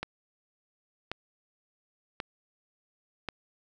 click train, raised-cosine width 0.3 ms, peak -17 dBFS, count 4, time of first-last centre 0.03-3.287 s, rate 0.921 Hz, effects none

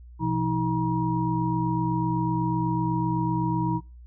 sine tone cluster, 123.9 / 171.9 / 319.2 / 954 Hz, B2 / F3 / D#4 / A#5, +6 / -27 / +44 / +40 cents, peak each -28 dBFS, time 0.19-3.81 s, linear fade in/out 50 ms, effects noise-tail reverb RT60 0.3 s tail -22 dB re dry + added 60 Hz sine -43 dBFS peak until 4.06 s

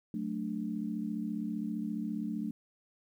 sine chord, D major, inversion first, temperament equal, 185 / 220 / 293.7 Hz, F#3 / A3 / D4, 0 / 0 / 0 cents, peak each -39 / -35 / -39 dBFS, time 0.14-2.51 s, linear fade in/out 2 ms, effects 11-bit

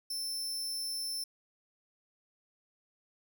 sawtooth tone, 5330 Hz, E8, 18 cents sharp, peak -32 dBFS, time 0.1-1.24 s, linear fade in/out 5 ms, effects none

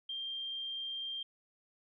sine tone, 3182 Hz, G7, 25 cents sharp, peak -37 dBFS, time 0.09-1.23 s, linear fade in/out 5 ms, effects none

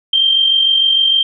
sine tone with amplitude modulation, 3160 Hz, G7, 13 cents sharp, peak -7 dBFS, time 0.13-1.23 s, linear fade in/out 5 ms, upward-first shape sine, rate 46.6 Hz, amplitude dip 50%, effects none

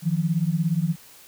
sine beating tone pair, 157.2 / 174.2 Hz, D#3 / F3, +18 / -4 cents, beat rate 17 Hz, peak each -23 dBFS, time 0.02-0.96 s, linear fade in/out 50 ms, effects white hiss -49 dBFS RMS until 1.27 s

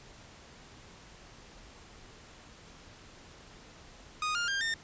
sawtooth tone with pitch steps, 1240 / 1408 / 1598.8 / 1815.5 Hz, D#6 / F6 / G6 / A#6, -6 / +14 / +34 / -46 cents, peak -26 dBFS, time 4.22-4.74 s, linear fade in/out 2 ms, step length 130 ms, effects pink hiss -53 dBFS RMS until 4.83 s + resampled to 16000 Hz

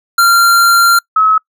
square / sine tone pair in turn, 1382 / 1286.3 Hz, F6 / E6, -19 / -43 cents, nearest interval minor second, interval 124 cents, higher first, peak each -6 dBFS, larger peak neither, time 0.18-0.99 / 1.16-1.38 s, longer first, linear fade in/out 5 ms, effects noise-tail reverb RT60 0.1 s tail -26 dB re dry

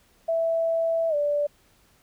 sine tone with pitch glide, 659.3 to 584 Hz, E5 to D5, 0 to -10 cents, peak -21 dBFS, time 0.28-1.47 s, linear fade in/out 10 ms, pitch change -210 cents, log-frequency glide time 1.09-1.15 s, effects pink hiss -61 dBFS RMS until 2.02 s

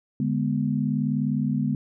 sine chord, G# diminished, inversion second, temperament equal, 146.83 / 207.7 / 246.9 Hz, D3 / G#3 / B3, 0 / 0 / 0 cents, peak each -26 dBFS, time 0.2-1.75 s, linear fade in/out 2 ms, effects none

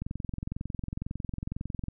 click train, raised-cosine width 5 ms, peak -21 dBFS, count 42, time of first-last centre 0.02-1.884 s, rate 22 Hz, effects none

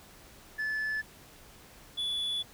sine tone pair in turn, 1735 / 3436 Hz, A6 / A7, -25 / -42 cents, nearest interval octave, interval 1183 cents, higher second, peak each -27 dBFS, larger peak neither, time 0.58-1.02 / 1.97-2.43 s, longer second, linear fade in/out 20 ms, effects tanh soft clip ceiling -29 dBFS + pink hiss -54 dBFS RMS until 2.53 s

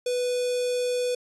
square tone with notch filter, 494.2 Hz, B4, 1 cent sharp, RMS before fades -26 dBFS, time 0.06-1.15 s, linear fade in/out 5 ms, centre 1600 Hz, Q 1, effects resampled to 24000 Hz

